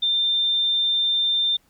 sine tone, 3590 Hz, A7, 34 cents sharp, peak -18 dBFS, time 0.02-1.57 s, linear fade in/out 10 ms, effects pink hiss -62 dBFS RMS until 1.69 s

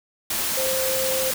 sine tone in noise, 524 Hz, C5, 2 cents sharp, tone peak -24 dBFS, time 0.57-1.31 s, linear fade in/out 5 ms, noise white, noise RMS -25 dBFS, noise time 0.3-1.34 s, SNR -2 dB, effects none

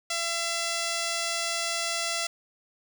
5% pulse tone, 675 Hz, E5, 41 cents sharp, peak -16 dBFS, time 0.1-2.27 s, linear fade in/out 5 ms, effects none

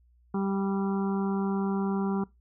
harmonic tone, 195.9 Hz, G3, 1 cent flat, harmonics 1 / 2 / 4 / 5 / 6 / 7, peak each -27 / -33 / -39 / -41 / -43 / -44 dBFS, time 0.34-2.24 s, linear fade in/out 5 ms, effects noise-tail reverb RT60 0.2 s tail -22 dB re dry + added 60 Hz sine -59 dBFS peak until 2.4 s

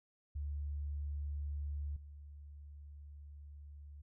sine tone with level steps, 72.6 Hz, D2, 19 cents flat, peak -37 / -49 dBFS, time 0.35-4.02 s, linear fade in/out 10 ms, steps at 1.96 s, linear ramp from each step 5 ms, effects none

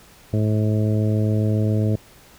harmonic tone, 107.3 Hz, A2, 43 cents flat, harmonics 1 / 2 / 3 / 4 / 5 / 6, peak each -18 / -24 / -28 / -30 / -32 / -34 dBFS, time 0.33-1.96 s, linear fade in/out 5 ms, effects pink hiss -49 dBFS RMS until 2.38 s

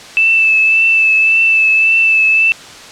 sine tone with vibrato, 2637 Hz, E7, in tune, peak -7 dBFS, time 0.17-2.52 s, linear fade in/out 0 ms, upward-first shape triangle, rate 1.8 Hz, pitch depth 26 cents each way, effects white hiss -33 dBFS RMS until 2.91 s + low-pass 6000 Hz 12 dB/octave

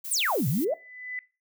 violet noise, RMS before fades -36 dBFS, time 0.04-0.65 s, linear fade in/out 10 ms
sine exponential two-way sweep, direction down then up, 10548 to 116.54 to 700 Hz, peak -23 dBFS, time 0.11-0.74 s, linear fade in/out 5 ms, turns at 0.48 s
sine tone with exponential growth, 2000 Hz, B6, 21 cents sharp, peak -29 dBFS, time 0.45-1.19 s, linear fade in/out 1 ms, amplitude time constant 160 ms
effects noise-tail reverb RT60 0.3 s tail -20 dB re dry

